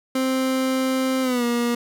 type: tone with pitch glide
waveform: 30% pulse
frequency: 261.6 to 238.5 Hz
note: C4 to A#3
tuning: 0 to +40 cents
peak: -17 dBFS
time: 0.15-1.75 s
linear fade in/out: 5 ms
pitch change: -160 cents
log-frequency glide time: 1.22-1.44 s
effects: none